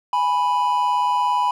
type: tone pair together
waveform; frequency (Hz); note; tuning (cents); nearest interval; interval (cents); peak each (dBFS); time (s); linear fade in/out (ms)
triangle; 830.6 / 987.8; G#5 / B5; 0 / 0; minor third; 300; -21 / -16; 0.13-1.51; 2
effects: none